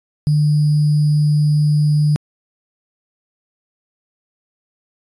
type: tone with sample-and-hold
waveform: sine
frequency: 149.6 Hz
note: D3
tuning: 32 cents sharp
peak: -11 dBFS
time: 0.27-2.16 s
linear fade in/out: 0 ms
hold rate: 4900 Hz
effects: resampled to 22050 Hz